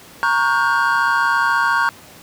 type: chord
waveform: triangle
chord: G half-diminished seventh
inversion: first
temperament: equal with one note detuned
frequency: 932.3 / 1108.7 / 1433.7 / 1568 Hz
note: Bb5 / Db6 / F6 / G6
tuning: 0 / 0 / +45 / 0 cents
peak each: -18 dBFS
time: 0.23-1.89 s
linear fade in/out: 0 ms
effects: pink hiss -42 dBFS RMS until 2.22 s + high-pass 100 Hz 12 dB/octave